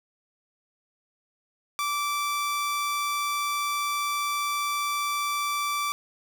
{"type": "tone", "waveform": "sawtooth", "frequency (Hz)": 1165, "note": "D6", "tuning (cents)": -14, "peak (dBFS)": -22, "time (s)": [1.79, 5.92], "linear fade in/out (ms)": 0, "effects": []}